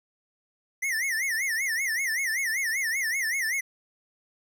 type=tone with vibrato; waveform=square; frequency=1962 Hz; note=B6; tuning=12 cents flat; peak=-26 dBFS; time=0.82-3.61 s; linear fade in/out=10 ms; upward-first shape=sine; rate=5.2 Hz; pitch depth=200 cents each way; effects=none